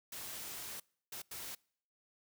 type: noise bursts at uneven times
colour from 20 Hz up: white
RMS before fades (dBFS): -45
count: 3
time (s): 0.12-0.8 / 1.12-1.22 / 1.31-1.55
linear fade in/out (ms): 5
effects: noise-tail reverb RT60 0.6 s tail -26 dB re dry